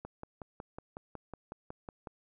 click train, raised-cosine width 1 ms, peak -28 dBFS, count 12, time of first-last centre 0.05-2.072 s, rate 5.44 Hz, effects none

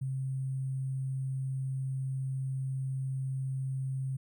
sine tone with sample-and-hold, 132.8 Hz, C3, 26 cents sharp, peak -31 dBFS, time 0.01-4.17 s, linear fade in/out 10 ms, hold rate 8820 Hz, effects none

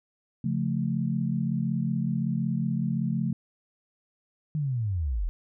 sine chord, Db augmented, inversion none, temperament equal, 138.59 / 174.61 / 220 Hz, Db3 / F3 / A3, 0 / 0 / 0 cents, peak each -29 dBFS, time 0.44-3.33 s, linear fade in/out 5 ms
sine linear sweep, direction down, 156.7 to 36.42 Hz, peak -25 dBFS, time 4.55-5.29 s, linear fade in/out 0 ms
effects none

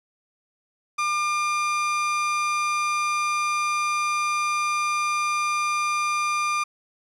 30% pulse tone, 1200 Hz, D6, 37 cents sharp, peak -19 dBFS, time 0.98-6.64 s, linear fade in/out 10 ms, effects low-pass 8000 Hz 12 dB/octave + 10-bit

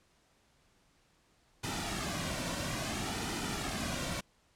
pink noise with flanger, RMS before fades -36 dBFS, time 1.63-4.21 s, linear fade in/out 10 ms, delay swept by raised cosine 1.8 to 2.41 ms, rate 0.59 Hz, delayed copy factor -0.6, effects pink hiss -69 dBFS RMS until 4.55 s + low-pass 9000 Hz 12 dB/octave

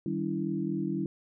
sine tone cluster, 155.8 / 194.9 / 285 / 329 Hz, D#3 / G3 / C#4 / E4, +3 / -10 / +48 / -3 cents, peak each -36 / -33 / -35 / -33 dBFS, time 0.06-1.06 s, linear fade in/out 2 ms, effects none

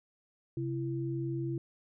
sine tone pair together, 133.1 / 334.9 Hz, C3 / E4, +30 / +27 cents, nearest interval octave + major third, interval 1597 cents, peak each -34 / -35 dBFS, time 0.57-1.58 s, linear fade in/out 2 ms, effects none

